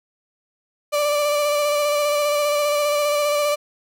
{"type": "tone with vibrato", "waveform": "35% pulse", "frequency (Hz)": 587, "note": "D5", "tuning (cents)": -1, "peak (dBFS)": -16, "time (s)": [0.92, 3.56], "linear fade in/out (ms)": 20, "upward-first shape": "square", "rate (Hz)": 15, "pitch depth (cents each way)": 18, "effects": []}